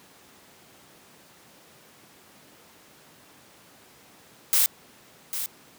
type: noise with echo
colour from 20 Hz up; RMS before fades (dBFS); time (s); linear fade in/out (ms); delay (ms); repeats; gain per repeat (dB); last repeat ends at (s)
blue; -20; 4.53-4.66; 0; 800; 1; -10; 5.46
effects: pink hiss -53 dBFS RMS until 5.78 s + high-pass 150 Hz 12 dB/octave